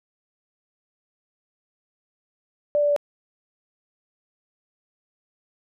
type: tone with pitch steps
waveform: sine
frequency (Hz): 587.3 / 583.6 / 579.9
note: D5 / D5 / D5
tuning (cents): 0 / -11 / -22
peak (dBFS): -17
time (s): 2.75-2.963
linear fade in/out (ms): 0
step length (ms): 71
effects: none